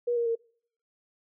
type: tone with pitch steps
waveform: sine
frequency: 480.8 / 470.1 / 459.6 Hz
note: B4 / A#4 / A#4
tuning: -46 / +15 / -25 cents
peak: -24 dBFS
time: 0.07-0.355 s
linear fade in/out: 10 ms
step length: 95 ms
effects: noise-tail reverb RT60 0.6 s tail -26 dB re dry